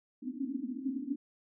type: band-pass noise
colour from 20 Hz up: white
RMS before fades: -37 dBFS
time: 0.22-1.16 s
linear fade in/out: 10 ms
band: 240 to 290 Hz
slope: 96 dB/octave
effects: none